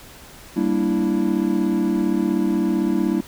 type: chord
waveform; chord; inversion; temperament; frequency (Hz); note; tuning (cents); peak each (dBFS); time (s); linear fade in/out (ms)
triangle; E half-diminished seventh; first; equal; 196 / 233.1 / 293.7 / 329.6; G3 / Bb3 / D4 / E4; 0 / 0 / 0 / 0; -21 / -22 / -22 / -20; 0.56-3.21; 10
effects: pink hiss -43 dBFS RMS until 3.27 s